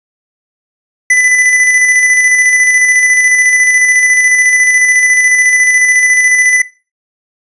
square tone with tremolo, 2000 Hz, B6, 21 cents sharp, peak -5 dBFS, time 1.1-6.62 s, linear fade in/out 5 ms, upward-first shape square, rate 14 Hz, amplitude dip 30%, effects noise-tail reverb RT60 0.3 s tail -17 dB re dry + resampled to 24000 Hz

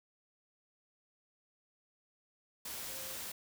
sine tone in noise, 530 Hz, C5, 22 cents sharp, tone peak -53 dBFS, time 2.89-3.16 s, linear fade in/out 5 ms, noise white, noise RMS -43 dBFS, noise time 2.65-3.32 s, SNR -13 dB, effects none

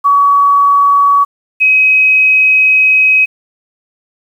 sine tone pair in turn, 1132 / 2536 Hz, C#6 / D#7, +36 / +32 cents, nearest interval octave + major second, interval 1396 cents, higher second, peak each -5 dBFS, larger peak neither, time 0.04-1.25 / 1.6-3.26 s, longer second, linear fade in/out 20 ms, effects 7-bit

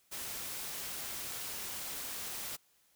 white noise, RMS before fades -41 dBFS, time 0.11-2.57 s, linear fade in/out 20 ms, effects white hiss -70 dBFS RMS until 2.95 s

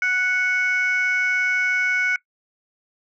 sine tone pair together, 1479.7 / 2217 Hz, F#6 / C#7, 0 / 0 cents, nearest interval perfect fifth, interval 700 cents, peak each -19 dBFS, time 0.02-2.16 s, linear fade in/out 2 ms, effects noise-tail reverb RT60 0.1 s tail -21 dB re dry + tanh soft clip ceiling -14 dBFS

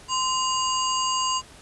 harmonic tone with a mistuned harmonic, 948 Hz, A#5, 29 cents sharp, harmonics 1 / 3 / 5 / 7 / 8, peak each -24 / -29 / -31 / -32 / -33 dBFS, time 0.08-1.42 s, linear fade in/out 50 ms, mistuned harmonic 1, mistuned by +150 cents, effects pink hiss -48 dBFS RMS until 1.61 s + resampled to 24000 Hz

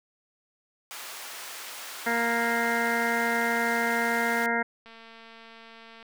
pink high-pass noise, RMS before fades -40 dBFS, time 0.91-4.46 s, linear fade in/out 0 ms, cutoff 920 Hz, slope 12 dB/octave
harmonic tone, 233.1 Hz, A#3, in tune, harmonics 1 / 2 / 3 / 4 / 6 / 7 / 8 / 9, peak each -32 / -32 / -32 / -32 / -32 / -32 / -32 / -32 dBFS, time 2.06-4.63 s, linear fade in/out 10 ms
click train, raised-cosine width 0.3 ms, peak -33 dBFS, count 266, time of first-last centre 4.86-6.027 s, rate 227 Hz
effects none

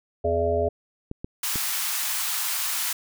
harmonic tone, 84 Hz, E2, 33 cents sharp, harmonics 1 / 3 / 5 / 7 / 8, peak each -28 / -35 / -25 / -26 / -26 dBFS, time 0.24-0.69 s, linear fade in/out 10 ms
clicks, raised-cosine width 3 ms, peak -19 dBFS, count 3, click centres 1.114 / 1.245 / 1.558 s
white high-pass noise, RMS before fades -27 dBFS, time 1.43-2.93 s, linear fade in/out 5 ms, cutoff 840 Hz, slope 24 dB/octave
effects none

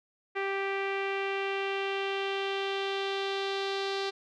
sawtooth tone with low-pass filter sweep, 392 Hz, G4, in tune, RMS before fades -32 dBFS, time 0.35-4.11 s, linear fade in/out 20 ms, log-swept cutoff 2200 to 4200 Hz, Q 2.9, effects none

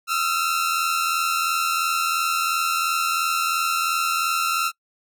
sawtooth tone pair together, 1278 / 1360.9 Hz, D#6 / F6, +46 / -45 cents, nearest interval minor second, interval 109 cents, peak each -22 / -18 dBFS, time 0.07-4.72 s, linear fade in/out 50 ms, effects noise-tail reverb RT60 0.1 s tail -25 dB re dry

